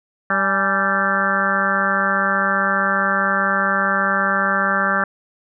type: harmonic tone with a mistuned harmonic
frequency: 195.1 Hz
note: G3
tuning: 8 cents flat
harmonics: 1 / 2 / 3 / 4 / 5 / 6 / 7 / 8 / 9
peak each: -26 / -33 / -26 / -28 / -33 / -23 / -22 / -21 / -24 dBFS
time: 0.3-5.04 s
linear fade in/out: 2 ms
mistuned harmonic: 4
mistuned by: +88 cents
effects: none